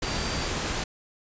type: tone in noise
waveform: sine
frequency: 4681 Hz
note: D8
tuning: 7 cents flat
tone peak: -38 dBFS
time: 0.03-0.48 s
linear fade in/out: 5 ms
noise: pink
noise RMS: -29 dBFS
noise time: 0.02-0.84 s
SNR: -12 dB
effects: resampled to 16000 Hz